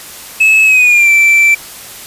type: tone with pitch glide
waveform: triangle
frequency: 2592 to 2336 Hz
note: E7 to D7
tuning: -30 to -10 cents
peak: -3 dBFS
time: 0.4-1.55 s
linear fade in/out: 10 ms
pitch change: -180 cents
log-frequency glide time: 0.64-1.1 s
effects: white hiss -30 dBFS RMS until 2.06 s + resampled to 32000 Hz